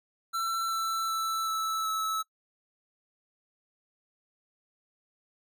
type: tone with pitch steps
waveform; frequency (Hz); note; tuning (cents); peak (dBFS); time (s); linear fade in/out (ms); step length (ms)
square; 1343 / 1333 / 1323 / 1313.1 / 1303.3; E6 / E6 / E6 / E6 / E6; +32 / +19 / +6 / -7 / -20; -29; 0.33-2.23; 20; 380
effects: noise-tail reverb RT60 0.1 s tail -22 dB re dry